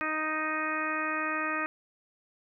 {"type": "harmonic tone", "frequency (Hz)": 311.1, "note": "D#4", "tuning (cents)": 0, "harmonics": [1, 2, 3, 4, 5, 6, 7, 8], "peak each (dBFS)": [-37, -39, -42, -33, -37, -35, -44, -37], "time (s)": [0.01, 1.66], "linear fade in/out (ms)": 0, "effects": []}